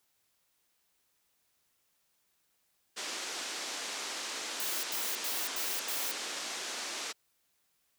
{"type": "band-pass noise", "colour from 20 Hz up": "white", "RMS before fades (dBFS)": -39, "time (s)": [2.96, 7.13], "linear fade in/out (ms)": 20, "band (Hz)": [260, 7200], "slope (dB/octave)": 24}
{"type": "noise bursts", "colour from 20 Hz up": "blue", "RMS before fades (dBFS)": -36, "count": 5, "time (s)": [4.6, 6.114], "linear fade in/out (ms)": 0, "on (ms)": 230, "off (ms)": 91}
{"effects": ["white hiss -75 dBFS RMS until 7.98 s"]}